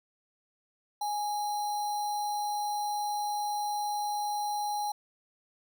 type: tone with sample-and-hold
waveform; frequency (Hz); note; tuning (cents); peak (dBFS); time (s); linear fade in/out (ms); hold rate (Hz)
sine; 830.6; G#5; 0; -29; 1.01-4.92; 5; 4900
effects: none